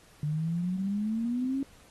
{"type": "exponential sweep", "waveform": "sine", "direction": "up", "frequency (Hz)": [146.83, 277.2], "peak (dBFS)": -27, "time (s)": [0.23, 1.63], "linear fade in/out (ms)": 2, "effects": ["pink hiss -58 dBFS RMS until 1.9 s", "AAC 32 kbps"]}